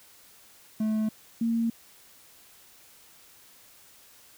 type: tone pair in turn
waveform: triangle / sine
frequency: 216.9 / 229.8 Hz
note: A3 / A#3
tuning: -25 / -25 cents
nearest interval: minor second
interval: 100 cents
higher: second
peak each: -22 / -23 dBFS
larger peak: first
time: 0.8-1.09 / 1.41-1.7 s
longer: neither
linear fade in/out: 5 ms
effects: white hiss -55 dBFS RMS until 4.37 s